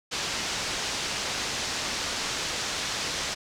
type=low-pass noise; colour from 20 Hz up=white; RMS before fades=-31 dBFS; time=0.11-3.35 s; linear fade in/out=20 ms; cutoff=6400 Hz; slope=24 dB/octave; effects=none